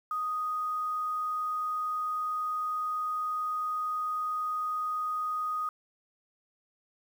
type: tone with quantisation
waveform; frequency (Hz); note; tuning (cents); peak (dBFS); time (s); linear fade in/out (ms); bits
sine; 1244.5; D#6; 0; -29; 0.11-5.69; 2; 9
effects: none